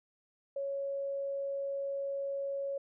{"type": "tone", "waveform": "sine", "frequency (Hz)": 554.4, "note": "C#5", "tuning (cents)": 0, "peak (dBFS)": -33, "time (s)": [0.56, 2.78], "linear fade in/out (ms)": 5, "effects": []}